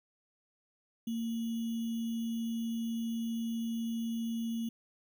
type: tone with sample-and-hold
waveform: sine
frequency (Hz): 228.9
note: A#3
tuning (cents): -31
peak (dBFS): -32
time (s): 1.07-4.69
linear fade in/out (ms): 5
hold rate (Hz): 3150
effects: none